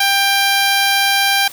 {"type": "tone", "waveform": "10% pulse", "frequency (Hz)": 792, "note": "G5", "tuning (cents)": 18, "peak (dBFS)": -4, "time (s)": [0, 1.48], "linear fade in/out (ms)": 5, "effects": ["white hiss -35 dBFS RMS until 1.52 s"]}